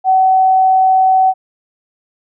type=tone; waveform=sine; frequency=756 Hz; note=F#5; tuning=37 cents sharp; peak=-7 dBFS; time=0.04-1.34 s; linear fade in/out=50 ms; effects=none